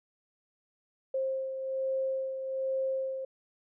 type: beating tone pair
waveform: sine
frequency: 530 / 531.2 Hz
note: C5 / C5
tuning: +22 / +26 cents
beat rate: 1.2 Hz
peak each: -30 / -39 dBFS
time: 1.14-3.25 s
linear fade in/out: 5 ms
effects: none